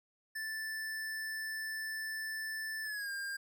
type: tone with pitch glide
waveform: square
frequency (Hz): 1760 to 1604.6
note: A6 to G6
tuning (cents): 0 to +40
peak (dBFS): -38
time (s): 0.35-3.37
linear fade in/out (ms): 10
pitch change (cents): -160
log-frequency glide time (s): 2.83-3.1
effects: none